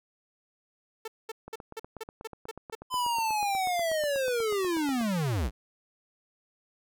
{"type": "tone bursts", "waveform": "sawtooth", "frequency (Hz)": 444.7, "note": "A4", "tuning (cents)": 18, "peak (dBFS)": -31, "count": 8, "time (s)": [1.05, 2.752], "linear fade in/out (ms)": 5, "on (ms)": 29, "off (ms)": 210}
{"type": "click train", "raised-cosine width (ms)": 1, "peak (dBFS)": -28, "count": 30, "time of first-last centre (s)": [1.48, 5.012], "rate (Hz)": 8.21}
{"type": "linear sweep", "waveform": "square", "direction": "down", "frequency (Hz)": [1022, 45.93], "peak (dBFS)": -27, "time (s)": [2.9, 5.51], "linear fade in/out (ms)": 50}
{"effects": []}